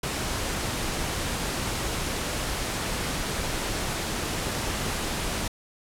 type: noise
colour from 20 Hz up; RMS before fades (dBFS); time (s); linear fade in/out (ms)
pink; -29; 0.03-5.48; 5
effects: low-pass 11000 Hz 12 dB/octave